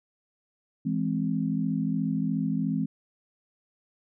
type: chord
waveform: sine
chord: E augmented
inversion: none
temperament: equal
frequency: 164.81 / 207.7 / 261.6 Hz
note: E3 / G#3 / B#3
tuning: 0 / 0 / 0 cents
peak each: -29 dBFS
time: 0.85-2.86 s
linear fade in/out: 10 ms
effects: none